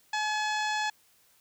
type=harmonic tone; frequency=852 Hz; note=G#5; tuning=44 cents sharp; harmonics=1 / 2 / 3 / 4 / 5 / 6 / 7 / 8 / 9; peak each=-30 / -32 / -38 / -39 / -41 / -44 / -47 / -46 / -49 dBFS; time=0.13-0.9 s; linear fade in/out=5 ms; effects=white hiss -64 dBFS RMS until 1.4 s